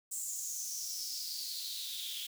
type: noise with high-pass filter sweep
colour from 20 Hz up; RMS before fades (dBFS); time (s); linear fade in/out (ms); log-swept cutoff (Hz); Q
white; -40; 0.11-2.27; 10; 7700 to 3200; 6.4
effects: none